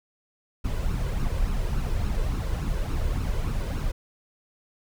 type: noise with flanger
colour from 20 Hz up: brown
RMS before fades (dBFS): -26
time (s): 0.64-3.92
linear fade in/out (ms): 10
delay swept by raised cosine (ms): 0.73 to 2.03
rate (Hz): 3.5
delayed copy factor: +0.55
effects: none